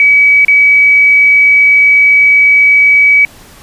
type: tone with dropouts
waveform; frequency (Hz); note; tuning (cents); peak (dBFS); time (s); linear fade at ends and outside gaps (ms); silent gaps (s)
sine; 2277; C#7; +46; -3; 0-3.25; 1; 0.449-0.482
effects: pink hiss -37 dBFS RMS until 3.62 s + resampled to 32000 Hz